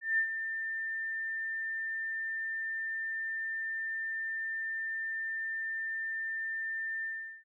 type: tone with ADSR envelope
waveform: sine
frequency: 1794 Hz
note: A6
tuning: 33 cents sharp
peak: -24 dBFS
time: 0.01-7.44 s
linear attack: 170 ms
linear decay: 85 ms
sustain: -9 dB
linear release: 400 ms
effects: none